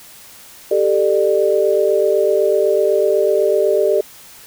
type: chord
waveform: sine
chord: G suspended second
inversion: none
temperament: equal with one note detuned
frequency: 392 / 440 / 598.6 Hz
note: G4 / A4 / D5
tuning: 0 / 0 / +33 cents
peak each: -16 / -17 / -16 dBFS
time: 0.71-4.01 s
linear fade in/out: 5 ms
effects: white hiss -41 dBFS RMS until 4.46 s